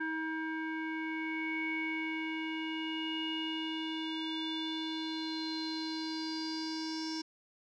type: tone with low-pass filter sweep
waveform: square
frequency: 318.3 Hz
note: D#4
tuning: 39 cents sharp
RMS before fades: -37 dBFS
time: 0-7.22 s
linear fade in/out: 10 ms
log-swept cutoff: 1700 to 5400 Hz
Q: 8.7
effects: none